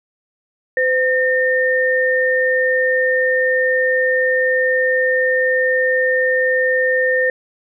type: tone pair together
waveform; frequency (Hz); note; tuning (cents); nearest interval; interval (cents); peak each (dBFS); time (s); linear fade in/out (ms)
sine; 511 / 1821; C5 / A#6; -41 / -41; octave + minor seventh; 2200; -16; 0.77-7.3; 2
effects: none